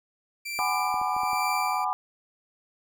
sawtooth tone with tremolo, 2349 Hz, D7, in tune, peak -26 dBFS, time 0.45-1.85 s, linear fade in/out 10 ms, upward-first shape sine, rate 1.2 Hz, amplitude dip 75%
sine chord, G# half-diminished seventh, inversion third, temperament just, 747.5 / 830.6 / 996.7 / 1196.1 Hz, F#5 / G#5 / B5 / D6, +17 / 0 / +16 / +31 cents, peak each -30 dBFS, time 0.59-1.93 s, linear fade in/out 0 ms
clicks, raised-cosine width 2 ms, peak -31 dBFS, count 5, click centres 0.942 / 1.015 / 1.165 / 1.234 / 1.332 s
effects none

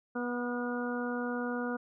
harmonic tone with a mistuned harmonic, 243.9 Hz, B3, 21 cents flat, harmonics 1 / 2 / 3 / 4 / 5 / 6, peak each -34 / -37 / -43 / -45 / -44 / -40 dBFS, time 0.15-1.77 s, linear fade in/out 10 ms, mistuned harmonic 6, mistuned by -21 cents, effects none

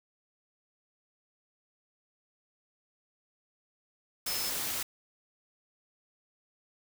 sine tone in noise, 5210 Hz, E8, 21 cents flat, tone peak -36 dBFS, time 4.27-4.5 s, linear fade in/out 5 ms, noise white, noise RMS -34 dBFS, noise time 4.26-4.83 s, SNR -5 dB, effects none

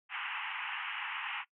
white band-pass noise, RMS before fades -39 dBFS, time 0.09-1.45 s, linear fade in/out 50 ms, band 810 to 3000 Hz, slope 96 dB/octave, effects noise-tail reverb RT60 0.1 s tail -21 dB re dry

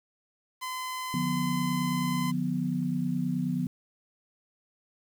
sawtooth tone, 1023 Hz, C6, 39 cents flat, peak -29 dBFS, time 0.61-2.32 s, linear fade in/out 20 ms
sine chord, B diminished, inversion first, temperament just, 148.16 / 177.8 / 246.9 Hz, D3 / F3 / B3, +16 / +31 / 0 cents, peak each -33 / -30 / -30 dBFS, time 1.14-3.67 s, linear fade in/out 2 ms
effects 9-bit

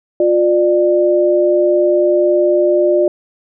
sine tone pair together, 354.4 / 596 Hz, F4 / D5, +25 / +25 cents, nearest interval major sixth, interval 900 cents, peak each -12 dBFS, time 0.2-3.08 s, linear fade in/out 2 ms, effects none

